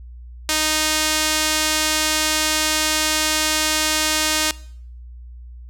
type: tone with band-pass filter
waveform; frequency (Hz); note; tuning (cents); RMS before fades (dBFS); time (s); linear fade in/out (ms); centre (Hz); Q
sawtooth; 310; D#4; -6; -20; 0.49-4.51; 0; 6400; 0.65
effects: noise-tail reverb RT60 0.6 s tail -21 dB re dry + added 60 Hz sine -35 dBFS peak until 5.69 s